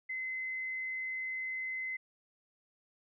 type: tone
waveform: sine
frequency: 2050 Hz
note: C7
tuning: 36 cents flat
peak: -35 dBFS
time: 0.09-1.97 s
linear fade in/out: 10 ms
effects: none